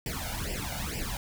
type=noise with flanger; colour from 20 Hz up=pink; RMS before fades=-34 dBFS; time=0.06-1.17 s; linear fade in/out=2 ms; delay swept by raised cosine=0.38 to 1.38 ms; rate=2.2 Hz; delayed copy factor=+0.95; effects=none